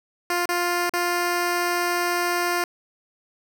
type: tone with dropouts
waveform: 10% pulse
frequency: 350.8 Hz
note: F4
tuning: 8 cents sharp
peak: -13 dBFS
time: 0.3-2.64 s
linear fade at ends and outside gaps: 2 ms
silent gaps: 0.457-0.49 / 0.895-0.936 s
effects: none